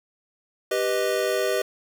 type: chord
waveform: square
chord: G augmented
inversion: none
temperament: equal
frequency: 392 / 493.9 / 622.3 Hz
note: G4 / B4 / D#5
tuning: 0 / 0 / 0 cents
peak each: -27 dBFS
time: 0.71-1.62 s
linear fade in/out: 5 ms
effects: none